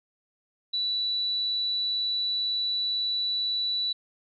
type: tone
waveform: sine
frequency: 3951 Hz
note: B7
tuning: in tune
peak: -25 dBFS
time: 0.73-3.93 s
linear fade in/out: 10 ms
effects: none